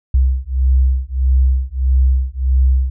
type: beating tone pair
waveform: sine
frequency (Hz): 64.2 / 65.8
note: C2 / C2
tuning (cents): -32 / +10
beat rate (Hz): 1.6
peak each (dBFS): -14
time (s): 0.14-2.9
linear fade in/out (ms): 5
effects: none